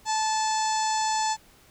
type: harmonic tone with a mistuned harmonic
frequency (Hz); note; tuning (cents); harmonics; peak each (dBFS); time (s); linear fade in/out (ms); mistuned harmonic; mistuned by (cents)
872; A5; -16; 1 / 2 / 3 / 4 / 5 / 6 / 7 / 8 / 9; -24 / -36 / -41 / -40 / -36 / -38 / -38 / -35 / -39; 0.05-1.37; 50; 8; +35
effects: pink hiss -56 dBFS RMS until 1.7 s